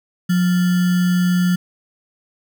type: tone with sample-and-hold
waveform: sine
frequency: 179.4 Hz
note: F3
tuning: 47 cents sharp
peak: -13 dBFS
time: 0.29-1.56 s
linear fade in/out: 10 ms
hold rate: 1575 Hz
effects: none